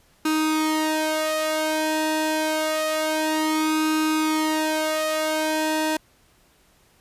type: tone with flanger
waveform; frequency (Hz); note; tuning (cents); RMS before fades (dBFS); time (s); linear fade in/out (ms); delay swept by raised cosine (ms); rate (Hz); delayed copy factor
sawtooth; 312; D#4; +5; -23; 0.25-5.97; 5; 0.76 to 2.06; 0.27; +0.8
effects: pink hiss -59 dBFS RMS until 7 s + resampled to 32000 Hz